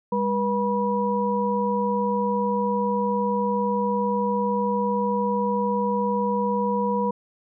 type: tone cluster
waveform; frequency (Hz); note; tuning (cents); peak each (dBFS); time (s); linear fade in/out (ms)
sine; 202.1 / 484.5 / 971; G#3 / B4 / B5; -47 / -33 / -30; -25; 0.12-7.11; 5
effects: none